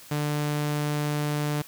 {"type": "tone", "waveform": "sawtooth", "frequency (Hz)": 148.2, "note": "D3", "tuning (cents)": 16, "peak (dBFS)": -21, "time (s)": [0.11, 1.62], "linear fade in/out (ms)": 5, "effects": ["white hiss -48 dBFS RMS until 1.67 s"]}